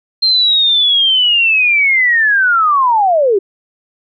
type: linear sweep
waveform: sine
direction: down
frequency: 4186 to 370 Hz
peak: -8 dBFS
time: 0.22-3.39 s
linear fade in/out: 10 ms
effects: none